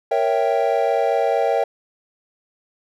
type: chord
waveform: triangle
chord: A# diminished seventh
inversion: none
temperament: equal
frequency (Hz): 466.2 / 554.4 / 659.3 / 784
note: A#4 / C#5 / E5 / G5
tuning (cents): 0 / 0 / 0 / 0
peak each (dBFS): -20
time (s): 0.11-1.64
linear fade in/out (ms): 5
effects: none